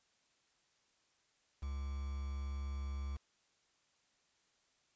triangle tone with quantisation, 69.3 Hz, C#2, in tune, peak -36 dBFS, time 1.62-3.17 s, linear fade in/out 10 ms, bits 9, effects white hiss -75 dBFS RMS until 4.95 s + resampled to 16000 Hz

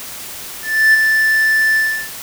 triangle tone with ADSR envelope, 1760 Hz, A6, in tune, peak -4 dBFS, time 0.62-2.1 s, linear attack 320 ms, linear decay 13 ms, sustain -5 dB, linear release 340 ms, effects white hiss -30 dBFS RMS until 2.22 s

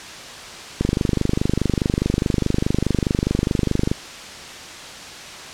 click train, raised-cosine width 3 ms, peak -5 dBFS, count 78, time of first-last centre 0.81-3.915 s, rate 24.8 Hz, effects white hiss -35 dBFS RMS until 5.53 s + low-pass 6000 Hz 12 dB/octave

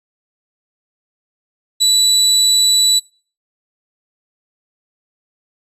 30% pulse tone, 3951 Hz, B7, in tune, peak -7 dBFS, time 1.8-3 s, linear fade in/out 20 ms, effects noise-tail reverb RT60 0.4 s tail -25 dB re dry + resampled to 32000 Hz

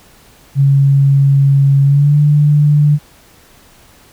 sine tone with pitch glide, 138.59 to 147.68 Hz, C#3 to D3, 0 to +10 cents, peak -6 dBFS, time 0.55-2.99 s, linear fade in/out 50 ms, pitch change +110 cents, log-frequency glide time 1.83-2.18 s, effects pink hiss -45 dBFS RMS until 4.12 s

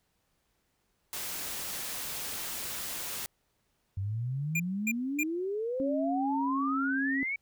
white noise, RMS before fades -37 dBFS, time 1.13-3.26 s, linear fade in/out 0 ms
sine exponential sweep, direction up, 93.5 to 2295 Hz, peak -30 dBFS, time 3.97-7.36 s, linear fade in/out 5 ms
square tone bursts, 2403 Hz, D7, 39 cents sharp, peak -28 dBFS, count 3, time 4.55-5.234 s, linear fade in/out 5 ms, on 48 ms, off 270 ms
sine tone with pitch glide, 273.9 to 271.1 Hz, C#4 to C#4, -21 to -38 cents, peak -29 dBFS, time 5.8-7.23 s, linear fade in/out 0 ms, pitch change -17 cents, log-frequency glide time 6.36-6.88 s
effects pink hiss -75 dBFS RMS until 7.41 s

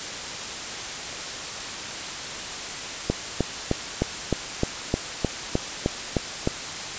click train, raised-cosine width 2 ms, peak -7 dBFS, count 12, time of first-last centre 3.1-6.474 s, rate 3.26 Hz, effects white hiss -32 dBFS RMS until 6.98 s + resampled to 16000 Hz

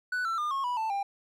triangle tone with pitch steps, 1487 / 1340.2 / 1207.8 / 1088.5 / 981.1 / 884.2 / 796.9 Hz, F#6 / E6 / D6 / C#6 / B5 / A5 / G5, +8 / +28 / +48 / -32 / -12 / +8 / +28 cents, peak -26 dBFS, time 0.12-1.03 s, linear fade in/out 5 ms, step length 130 ms, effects none

